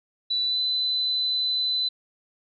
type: tone with pitch glide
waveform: sine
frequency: 3963 to 4014 Hz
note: B7 to B7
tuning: +5 to +27 cents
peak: -22 dBFS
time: 0.3-1.89 s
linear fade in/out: 10 ms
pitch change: +22 cents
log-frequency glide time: 0.45-0.59 s
effects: none

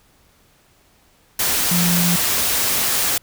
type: tone in noise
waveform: sine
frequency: 174.61 Hz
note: F3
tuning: in tune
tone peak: -17 dBFS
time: 1.71-2.16 s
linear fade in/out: 5 ms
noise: white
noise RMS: -19 dBFS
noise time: 1.39-3.18 s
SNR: -1 dB
effects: pink hiss -56 dBFS RMS until 3.22 s

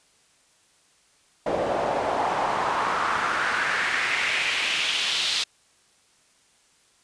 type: noise with band-pass filter sweep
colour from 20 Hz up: pink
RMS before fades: -25 dBFS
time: 1.46-5.44 s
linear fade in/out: 5 ms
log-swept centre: 540 to 3900 Hz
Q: 2.5
effects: white hiss -61 dBFS RMS until 7.03 s + resampled to 22050 Hz

